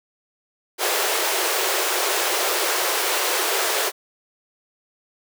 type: high-pass noise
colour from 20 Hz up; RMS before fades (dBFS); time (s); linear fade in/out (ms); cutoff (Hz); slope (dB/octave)
pink; -22; 0.78-3.92; 50; 350; 96
effects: none

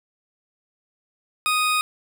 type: tone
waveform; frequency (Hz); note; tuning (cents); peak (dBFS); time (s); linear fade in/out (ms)
20% pulse; 1244.5; D#6; 0; -14; 1.46-1.81; 0
effects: none

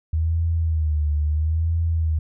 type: tone with vibrato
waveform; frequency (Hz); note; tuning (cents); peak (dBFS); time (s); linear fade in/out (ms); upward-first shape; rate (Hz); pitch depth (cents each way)
sine; 78.6; D#2; +18; -18; 0.13-2.19; 5; sine; 0.75; 96
effects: none

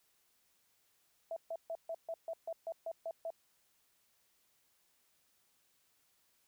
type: tone bursts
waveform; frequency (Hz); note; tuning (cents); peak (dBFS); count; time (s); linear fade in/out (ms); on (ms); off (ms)
sine; 659.3; E5; 0; -37; 11; 1.31-3.304; 2; 54; 140
effects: white hiss -74 dBFS RMS until 6.47 s

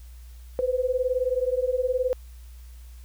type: beating tone pair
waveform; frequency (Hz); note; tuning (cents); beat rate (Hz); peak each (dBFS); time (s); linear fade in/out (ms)
sine; 497.8 / 516.8; B4 / C5; +14 / -21; 19; -25; 0.59-2.13; 0
effects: added 60 Hz sine -41 dBFS peak until 3.04 s + white hiss -58 dBFS RMS until 3.04 s

